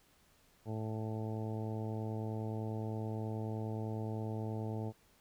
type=harmonic tone; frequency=109.6 Hz; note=A2; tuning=6 cents flat; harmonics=1 / 2 / 3 / 4 / 5 / 6 / 7 / 8; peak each=-38 / -43 / -46 / -46 / -51 / -51 / -52 / -53 dBFS; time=0.65-4.93 s; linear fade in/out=50 ms; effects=pink hiss -68 dBFS RMS until 5.2 s